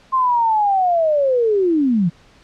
sine linear sweep, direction down, 1063 to 158.1 Hz, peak -13 dBFS, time 0.12-2.1 s, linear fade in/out 20 ms, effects pink hiss -50 dBFS RMS until 2.43 s + low-pass 5000 Hz 12 dB/octave

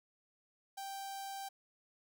sawtooth tone with notch filter, 784 Hz, G5, in tune, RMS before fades -44 dBFS, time 0.77-1.49 s, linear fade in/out 10 ms, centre 2000 Hz, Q 0.89, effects none

